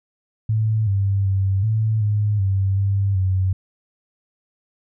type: tone with pitch steps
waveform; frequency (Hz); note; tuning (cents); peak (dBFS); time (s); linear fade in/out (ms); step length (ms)
sine; 109.4 / 98.6 / 96.7 / 109.7 / 104.6 / 96.9 / 98.8 / 94; A2 / G2 / G2 / A2 / G#2 / G2 / G2 / F#2; -9 / +11 / -23 / -5 / +13 / -20 / +14 / +28; -16; 0.49-3.53; 5; 380
effects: none